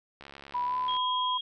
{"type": "click train", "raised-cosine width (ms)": 0.3, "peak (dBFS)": -29, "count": 54, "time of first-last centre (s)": [0.21, 0.966], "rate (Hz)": 70.1}
{"type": "tone with pitch glide", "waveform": "sine", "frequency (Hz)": [983, 1004.8], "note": ["B5", "B5"], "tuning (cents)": [-8, 30], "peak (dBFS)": -27, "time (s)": [0.54, 1.38], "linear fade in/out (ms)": 10, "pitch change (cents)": 38, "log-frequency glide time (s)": [0.64, 0.76]}
{"type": "tone", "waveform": "sine", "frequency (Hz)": 3264, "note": "G#7", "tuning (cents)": -31, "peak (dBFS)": -31, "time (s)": [0.88, 1.41], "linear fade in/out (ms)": 5}
{"effects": []}